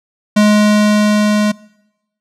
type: tone with level ramp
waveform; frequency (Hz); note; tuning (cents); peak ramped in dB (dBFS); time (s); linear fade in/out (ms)
square; 210; G#3; +19; -7 to -11; 0.36-1.52; 10
effects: noise-tail reverb RT60 0.9 s tail -23 dB re dry + low-pass 9000 Hz 12 dB/octave